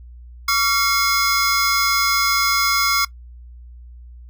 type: tone cluster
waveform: square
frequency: 1135 / 1374 / 2160 / 5040 Hz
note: C#6 / F6 / C#7 / D#8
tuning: +41 / -29 / -45 / +21 cents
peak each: -22 dBFS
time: 0.48-3.05 s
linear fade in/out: 5 ms
effects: noise-tail reverb RT60 0.1 s tail -20 dB re dry + added 60 Hz sine -37 dBFS peak until 4.29 s